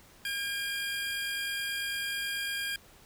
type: tone pair together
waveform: 25% pulse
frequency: 1615.7 / 2399 Hz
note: G#6 / D7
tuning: -48 / +36 cents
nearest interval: perfect fifth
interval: 684 cents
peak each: -29 / -34 dBFS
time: 0.25-2.76 s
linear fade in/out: 2 ms
effects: pink hiss -57 dBFS RMS until 3.05 s